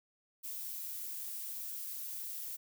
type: noise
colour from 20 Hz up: violet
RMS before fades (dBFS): -42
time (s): 0.43-2.57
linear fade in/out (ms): 20
effects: none